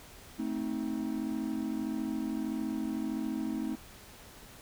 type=chord; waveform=triangle; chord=A diminished; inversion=none; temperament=equal with one note detuned; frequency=220 / 261.6 / 315.3 Hz; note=A3 / C4 / Eb4; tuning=0 / 0 / +23 cents; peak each=-34 dBFS; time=0.38-3.76 s; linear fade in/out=20 ms; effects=pink hiss -52 dBFS RMS until 4.61 s